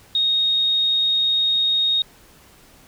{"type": "tone", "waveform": "sine", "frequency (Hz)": 3729, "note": "A#7", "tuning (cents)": 0, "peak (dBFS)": -16, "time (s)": [0.15, 2.02], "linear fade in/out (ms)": 2, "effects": ["pink hiss -50 dBFS RMS until 2.87 s"]}